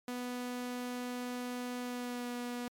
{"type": "tone with pitch glide", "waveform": "sawtooth", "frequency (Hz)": [246.9, 243.4], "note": ["B3", "B3"], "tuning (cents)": [0, -25], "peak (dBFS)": -33, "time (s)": [0.08, 2.68], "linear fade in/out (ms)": 2, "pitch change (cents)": -25, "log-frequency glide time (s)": [1.8, 2.31], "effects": ["MP3 96 kbps"]}